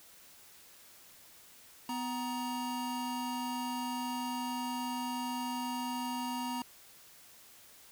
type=tone pair together; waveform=square; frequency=250 / 943.9 Hz; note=B3 / A#5; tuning=+21 / +21 cents; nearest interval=octave + major seventh; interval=2300 cents; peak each=-38 / -38 dBFS; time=1.89-6.62 s; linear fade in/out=2 ms; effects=white hiss -57 dBFS RMS until 7.91 s